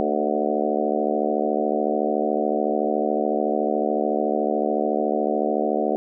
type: harmonic tone with a mistuned harmonic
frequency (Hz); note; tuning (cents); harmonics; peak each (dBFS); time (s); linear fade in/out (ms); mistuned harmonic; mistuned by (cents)
73.8; D2; +9; 3 / 4 / 5 / 6 / 7 / 8 / 9 / 10; -28 / -28 / -28 / -28 / -28 / -28 / -28 / -28; 0-5.96; 0; 5; +30
effects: none